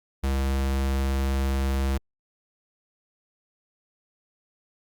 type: tone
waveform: square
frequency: 67.4 Hz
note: C#2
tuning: 48 cents flat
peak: -23 dBFS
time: 0.23-1.98 s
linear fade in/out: 10 ms
effects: Opus 48 kbps